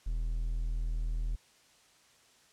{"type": "tone", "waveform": "triangle", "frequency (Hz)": 40.18, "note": "E1", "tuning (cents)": -44, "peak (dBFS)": -28, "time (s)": [0.06, 1.36], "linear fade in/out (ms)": 10, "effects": ["white hiss -63 dBFS RMS until 2.52 s", "low-pass 8000 Hz 12 dB/octave"]}